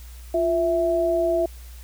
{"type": "tone pair together", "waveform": "sine", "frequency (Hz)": [349.3, 659.3], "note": ["F4", "E5"], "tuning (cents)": [0, 0], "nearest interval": "major seventh", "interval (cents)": 1100, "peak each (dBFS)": [-23, -20], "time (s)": [0.34, 1.46], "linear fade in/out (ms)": 5, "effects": ["added 60 Hz sine -38 dBFS peak until 1.83 s", "white hiss -50 dBFS RMS until 1.83 s"]}